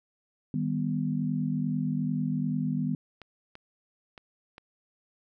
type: chord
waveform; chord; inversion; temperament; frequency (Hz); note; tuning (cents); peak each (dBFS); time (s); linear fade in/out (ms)
sine; Eb augmented; none; equal with one note detuned; 155.56 / 198.05 / 246.9; Eb3 / G3 / B3; 0 / +18 / 0; -30 / -32 / -30; 0.54-2.95; 2
type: clicks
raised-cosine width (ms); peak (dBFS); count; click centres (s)
0.3; -29; 4; 3.217 / 3.554 / 4.178 / 4.581
effects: none